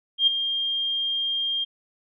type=tone with ADSR envelope; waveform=sine; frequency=3208 Hz; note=G7; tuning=39 cents sharp; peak=-13 dBFS; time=0.18-1.65 s; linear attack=92 ms; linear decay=9 ms; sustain=-10 dB; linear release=18 ms; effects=none